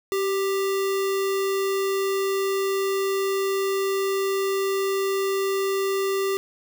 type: tone with sample-and-hold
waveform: sine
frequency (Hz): 388.8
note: G4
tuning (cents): -14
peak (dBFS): -21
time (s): 0.12-6.37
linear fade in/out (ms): 0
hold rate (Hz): 1575
effects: none